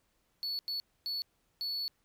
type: tone bursts at uneven times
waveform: triangle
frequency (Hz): 4426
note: C#8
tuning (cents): -3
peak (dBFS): -32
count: 4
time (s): 0.43-0.59 / 0.68-0.8 / 1.06-1.22 / 1.61-1.88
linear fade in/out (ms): 0
effects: pink hiss -75 dBFS RMS until 2.04 s